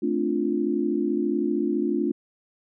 sine chord, D minor seventh, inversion second, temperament equal, 220 / 261.6 / 293.7 / 349.2 Hz, A3 / C4 / D4 / F4, 0 / 0 / 0 / 0 cents, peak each -28 / -30 / -26 / -26 dBFS, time 0.02-2.12 s, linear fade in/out 10 ms, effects none

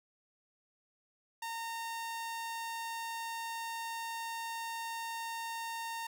sawtooth tone, 917 Hz, A#5, 29 cents flat, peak -34 dBFS, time 1.42-6.07 s, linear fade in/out 5 ms, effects none

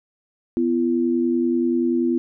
sine tone pair together, 249.6 / 340 Hz, B3 / F4, +19 / -46 cents, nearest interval perfect fourth, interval 535 cents, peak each -20 dBFS, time 0.57-2.18 s, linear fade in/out 0 ms, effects none

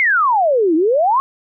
sine exponential two-way sweep, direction down then up, 2202 to 305.2 to 1120 Hz, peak -11 dBFS, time 0-1.2 s, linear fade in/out 0 ms, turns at 0.75 s, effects none

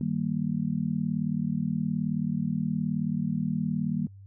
sine chord, Eb major, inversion none, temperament just, 155.56 / 194.45 / 233.3 Hz, Eb3 / G3 / Bb3, 0 / -14 / +2 cents, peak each -30 dBFS, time 0.01-4.07 s, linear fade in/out 2 ms, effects noise-tail reverb RT60 0.1 s tail -25 dB re dry + added 98 Hz sine -45 dBFS peak until 4.26 s

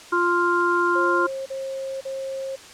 harmonic tone, 349.2 Hz, F4, in tune, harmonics 1 / 3 / 4, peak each -22 / -22 / -22 dBFS, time 0.12-1.27 s, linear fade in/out 10 ms
sine tone bursts, 536 Hz, C5, 42 cents sharp, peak -27 dBFS, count 3, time 0.95-2.56 s, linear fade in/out 10 ms, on 510 ms, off 40 ms
effects white hiss -43 dBFS RMS until 2.73 s + low-pass 7000 Hz 12 dB/octave

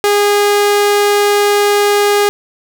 sawtooth tone, 410 Hz, G#4, 22 cents flat, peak -5 dBFS, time 0.04-2.29 s, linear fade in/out 0 ms, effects none

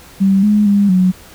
sine tone with pitch steps, 194.1 / 209.2 / 201.9 / 184.2 Hz, G3 / G#3 / G#3 / F#3, -17 / +13 / -49 / -7 cents, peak -8 dBFS, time 0.2-1.12 s, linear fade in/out 20 ms, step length 230 ms, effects pink hiss -40 dBFS RMS until 1.34 s

